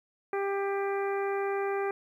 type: harmonic tone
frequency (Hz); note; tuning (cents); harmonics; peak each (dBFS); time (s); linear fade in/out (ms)
396.3; G4; +19; 1 / 2 / 3 / 4 / 5 / 6; -29 / -35 / -39 / -41 / -43 / -45; 0.33-1.91; 2
effects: 11-bit